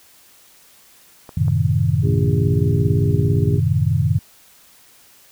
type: clicks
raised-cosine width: 1 ms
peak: -22 dBFS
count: 2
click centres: 1.292 / 1.482 s
type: chord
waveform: sine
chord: F# diminished seventh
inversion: none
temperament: equal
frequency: 92.5 / 110 / 130.81 / 155.56 Hz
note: F#2 / A2 / C3 / Eb3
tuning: 0 / 0 / 0 / 0 cents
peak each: -20 dBFS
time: 1.37-4.19 s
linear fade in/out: 5 ms
type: harmonic tone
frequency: 57.8 Hz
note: A#1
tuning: 14 cents flat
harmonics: 1 / 3 / 4 / 5 / 6 / 7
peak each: -35 / -30 / -30 / -28 / -32 / -25 dBFS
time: 2.02-3.61 s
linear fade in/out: 50 ms
effects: white hiss -50 dBFS RMS until 5.31 s